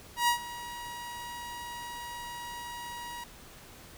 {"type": "tone with ADSR envelope", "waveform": "sawtooth", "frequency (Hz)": 956, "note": "A#5", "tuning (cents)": 43, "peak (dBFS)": -18, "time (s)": [0.16, 3.24], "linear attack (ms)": 120, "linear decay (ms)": 100, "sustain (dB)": -17, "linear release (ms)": 4, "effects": ["pink hiss -51 dBFS RMS until 3.97 s"]}